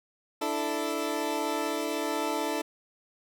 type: chord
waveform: 20% pulse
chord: D suspended second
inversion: none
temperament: equal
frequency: 293.7 / 329.6 / 440 Hz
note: D4 / E4 / A4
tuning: 0 / 0 / 0 cents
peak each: -28 dBFS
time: 0.41-2.62 s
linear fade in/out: 10 ms
effects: none